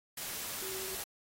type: tone in noise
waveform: sine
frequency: 380 Hz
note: F#4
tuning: 46 cents sharp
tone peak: -44 dBFS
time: 0.62-0.95 s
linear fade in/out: 5 ms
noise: white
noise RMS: -40 dBFS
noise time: 0.17-1.04 s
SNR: -7 dB
effects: AAC 48 kbps